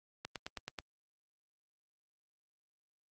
click train, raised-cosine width 0.2 ms, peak -22 dBFS, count 6, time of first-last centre 0.25-0.788 s, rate 9.3 Hz, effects high-pass 80 Hz 12 dB/octave + Opus 48 kbps

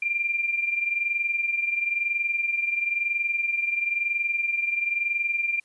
sine tone pair together, 2379 / 2400 Hz, D7 / D7, +22 / +37 cents, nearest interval unison, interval 15 cents, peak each -24 / -30 dBFS, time 0.02-5.6 s, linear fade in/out 5 ms, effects white hiss -65 dBFS RMS until 5.64 s + resampled to 24000 Hz

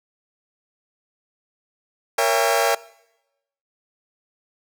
sawtooth chord, A# diminished seventh, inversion none, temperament just, 466.2 / 559.4 / 671.3 / 805.5 Hz, A#4 / C#5 / E5 / G5, 0 / +16 / +31 / +47 cents, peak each -19 dBFS, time 2.18-2.75 s, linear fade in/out 5 ms, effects noise-tail reverb RT60 0.9 s tail -21 dB re dry

